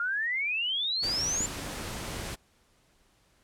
sine exponential sweep, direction up, 1387 to 7230 Hz, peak -27 dBFS, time 0-1.46 s, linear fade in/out 2 ms
pink noise, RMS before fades -37 dBFS, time 1.02-2.36 s, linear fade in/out 20 ms
click, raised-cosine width 3 ms, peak -23 dBFS, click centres 1.406 s
effects pink hiss -66 dBFS RMS until 3.43 s + low-pass 11000 Hz 12 dB/octave

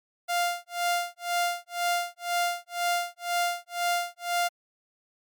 sawtooth tone with tremolo, 699 Hz, F5, 1 cent sharp, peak -19 dBFS, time 0.28-4.49 s, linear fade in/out 20 ms, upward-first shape sine, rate 2 Hz, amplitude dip 100%, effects MP3 96 kbps

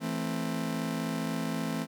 40% pulse chord, A minor, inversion second, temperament just, 165 / 220 / 264 Hz, E3 / A3 / C4, +2 / 0 / +16 cents, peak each -34 dBFS, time 0-1.87 s, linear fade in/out 50 ms, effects none

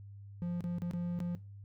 triangle tone with dropouts, 174.61 Hz, F3, in tune, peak -31 dBFS, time 0.42-1.35 s, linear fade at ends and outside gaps 0 ms, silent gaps 0.607-0.641 / 0.784-0.82 / 0.911-0.935 / 1.19-1.203 s, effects noise-tail reverb RT60 0.3 s tail -18 dB re dry + added 100 Hz sine -47 dBFS peak until 1.64 s

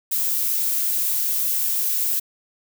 violet noise, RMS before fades -22 dBFS, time 0.11-2.2 s, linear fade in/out 10 ms, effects none

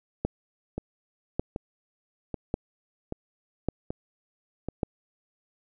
two click trains, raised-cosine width 2 ms, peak -12 / -18 dBFS, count 5 / 6, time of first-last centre 0.25-4.832 / 0.78-4.686 s, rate 0.873 / 1.28 Hz, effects none

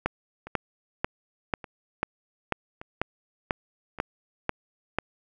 two click trains, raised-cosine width 0.5 ms, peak -9 / -24 dBFS, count 11 / 4, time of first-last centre 0.06-4.986 / 0.47-3.987 s, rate 2.03 / 0.853 Hz, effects none

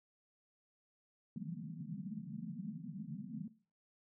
white band-pass noise, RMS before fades -45 dBFS, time 1.36-3.48 s, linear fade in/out 2 ms, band 140 to 240 Hz, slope 96 dB/octave, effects noise-tail reverb RT60 0.4 s tail -17 dB re dry

